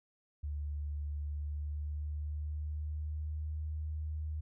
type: tone with pitch glide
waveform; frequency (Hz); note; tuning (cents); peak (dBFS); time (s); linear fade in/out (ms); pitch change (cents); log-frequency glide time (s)
sine; 73.42 to 76.98; D2 to D#2; 0 to -18; -35; 0.43-4.41; 10; +82; 1.18-3.66
effects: none